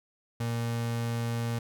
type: tone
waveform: 35% pulse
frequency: 117 Hz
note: A#2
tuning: 7 cents sharp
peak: -27 dBFS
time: 0.4-1.59 s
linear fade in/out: 5 ms
effects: none